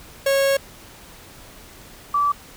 45% pulse / sine tone pair in turn, 549 / 1157.3 Hz, C#5 / D6, -17 / -26 cents, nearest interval octave + minor second, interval 1291 cents, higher second, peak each -16 dBFS, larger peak neither, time 0.26-0.57 / 2.14-2.32 s, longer first, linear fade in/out 5 ms, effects pink hiss -44 dBFS RMS until 2.56 s

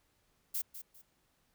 violet noise with echo, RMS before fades -35 dBFS, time 0.54-0.62 s, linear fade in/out 10 ms, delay 200 ms, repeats 2, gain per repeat -11 dB, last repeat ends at 1.02 s, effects pink hiss -74 dBFS RMS until 1.54 s

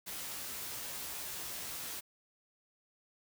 white noise with comb filter, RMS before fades -42 dBFS, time 0.06-2.01 s, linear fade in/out 20 ms, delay 16 ms, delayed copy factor +0.5, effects none

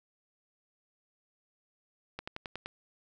slowing click train, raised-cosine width 0.3 ms, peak -22 dBFS, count 6, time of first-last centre 2.19-2.66 s, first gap 85 ms, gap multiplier 1.05, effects none

